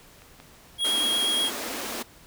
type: clicks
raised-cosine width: 0.3 ms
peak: -32 / -29 / -33 / -25 dBFS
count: 4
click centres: 0.22 / 0.401 / 0.807 / 1.055 s
type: tone with vibrato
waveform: square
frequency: 3282 Hz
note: G#7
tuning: 21 cents flat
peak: -23 dBFS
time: 0.78-1.51 s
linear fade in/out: 50 ms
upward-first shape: sine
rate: 8.3 Hz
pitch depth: 15 cents each way
type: high-pass noise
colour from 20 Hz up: pink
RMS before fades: -33 dBFS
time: 0.84-2.03 s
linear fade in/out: 10 ms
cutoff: 210 Hz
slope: 96 dB/octave
effects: pink hiss -52 dBFS RMS until 2.26 s